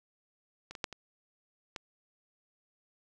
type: clicks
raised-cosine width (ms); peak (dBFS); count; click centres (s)
0.2; -27 / -25 / -14 / -26 / -21; 5; 0.71 / 0.752 / 0.842 / 0.927 / 1.762
effects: none

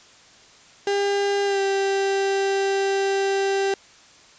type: tone with pitch glide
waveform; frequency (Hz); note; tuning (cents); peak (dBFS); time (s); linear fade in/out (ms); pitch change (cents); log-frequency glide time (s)
35% pulse; 401.4 to 392; G4 to G4; +41 to 0; -18; 0.87-3.74; 2; -41; 1.45-1.6
effects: white hiss -50 dBFS RMS until 4.38 s + resampled to 16000 Hz

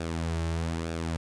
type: tone with flanger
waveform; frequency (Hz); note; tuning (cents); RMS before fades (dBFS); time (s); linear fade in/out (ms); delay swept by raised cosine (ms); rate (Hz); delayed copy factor
sawtooth; 82.41; E2; 0; -31; 0-1.17; 5; 0.97 to 4.17; 1.1; -0.55
effects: resampled to 22050 Hz + 10-bit

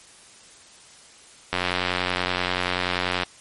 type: click train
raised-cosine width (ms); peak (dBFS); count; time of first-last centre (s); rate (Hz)
0.3; -6; 155; 1.53-3.234; 90.4
effects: white hiss -49 dBFS RMS until 3.4 s + MP3 48 kbps

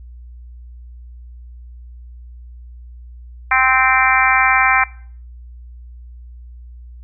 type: harmonic tone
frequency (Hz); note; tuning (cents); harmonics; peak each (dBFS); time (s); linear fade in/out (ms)
260.5; C4; -7; 3 / 4 / 5 / 6 / 7 / 8 / 9; -19 / -19 / -19 / -19 / -19 / -19 / -19; 3.51-4.84; 5
effects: noise-tail reverb RT60 0.5 s tail -20 dB re dry + added 60 Hz sine -34 dBFS peak until 7.03 s

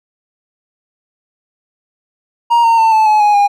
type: tone with pitch steps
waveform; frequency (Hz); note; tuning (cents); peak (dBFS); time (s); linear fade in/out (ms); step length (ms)
triangle; 940 / 917.5 / 895.5 / 874 / 853.1 / 832.6 / 812.7; A#5 / A#5 / A5 / A5 / G#5 / G#5 / G#5; +14 / -28 / +30 / -12 / +46 / +4 / -38; -5; 2.5-3.48; 20; 140
effects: none

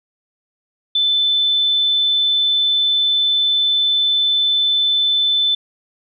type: tone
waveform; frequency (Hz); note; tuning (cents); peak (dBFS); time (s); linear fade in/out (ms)
sine; 3520; A7; 0; -13; 0.95-5.55; 5
effects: none

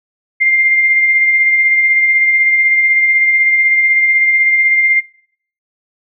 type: tone with tremolo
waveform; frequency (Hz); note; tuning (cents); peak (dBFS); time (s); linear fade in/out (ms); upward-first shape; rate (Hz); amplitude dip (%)
sine; 2104; C7; +9; -7; 0.4-5.01; 20; sine; 16; 35
effects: noise-tail reverb RT60 0.6 s tail -20 dB re dry

